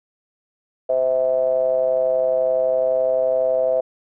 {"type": "ring-modulated tone", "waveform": "triangle", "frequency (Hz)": 65.9, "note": "C2", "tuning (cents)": 13, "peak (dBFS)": -11, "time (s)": [0.89, 3.81], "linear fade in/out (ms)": 10, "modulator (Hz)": 582, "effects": []}